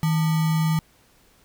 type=tone with sample-and-hold; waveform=sine; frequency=159.3 Hz; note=D#3; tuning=41 cents sharp; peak=-18 dBFS; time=0.03-0.79 s; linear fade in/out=0 ms; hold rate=1050 Hz; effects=pink hiss -58 dBFS RMS until 1.44 s